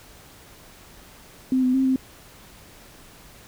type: tone with pitch steps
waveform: sine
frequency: 259.1 / 253.9 / 265.1 / 261.4 Hz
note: C4 / B3 / C4 / C4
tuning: -17 / +48 / +23 / -1 cents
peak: -17 dBFS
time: 1.52-1.96 s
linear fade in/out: 2 ms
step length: 110 ms
effects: pink hiss -48 dBFS RMS until 3.47 s